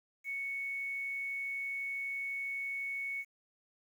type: tone with quantisation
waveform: sine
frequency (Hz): 2217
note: C#7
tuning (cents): 0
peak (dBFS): -35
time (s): 0.24-3.25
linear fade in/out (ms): 50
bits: 10
effects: none